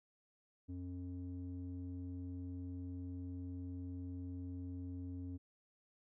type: tone with low-pass filter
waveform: square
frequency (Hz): 90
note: F#2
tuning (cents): -47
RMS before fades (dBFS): -45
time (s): 0.68-5.38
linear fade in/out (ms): 20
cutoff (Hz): 280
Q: 2.7
effects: none